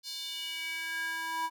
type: tone with high-pass filter sweep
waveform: square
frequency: 326 Hz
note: E4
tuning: 19 cents flat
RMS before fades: -36 dBFS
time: 0.03-1.5 s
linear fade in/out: 50 ms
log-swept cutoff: 4500 to 980 Hz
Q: 3.9
effects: none